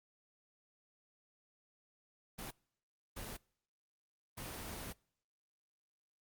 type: noise bursts at uneven times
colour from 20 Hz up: pink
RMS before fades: -45 dBFS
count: 3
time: 2.38-2.51 / 3.16-3.37 / 4.37-4.93 s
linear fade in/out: 10 ms
effects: noise-tail reverb RT60 0.6 s tail -26 dB re dry + Opus 24 kbps